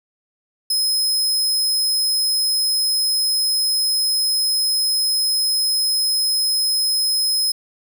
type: tone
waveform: sawtooth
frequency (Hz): 5120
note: D#8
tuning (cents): +49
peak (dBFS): -14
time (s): 0.7-7.52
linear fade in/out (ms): 5
effects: none